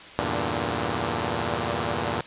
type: chord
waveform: 5% pulse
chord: E half-diminished seventh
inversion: none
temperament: equal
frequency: 82.41 / 98 / 116.54 / 146.83 Hz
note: E2 / G2 / Bb2 / D3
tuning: 0 / 0 / 0 / 0 cents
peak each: -19 / -21 / -18 / -21 dBFS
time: 0.19-2.21 s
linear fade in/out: 0 ms
effects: white hiss -43 dBFS RMS until 2.26 s + resampled to 8000 Hz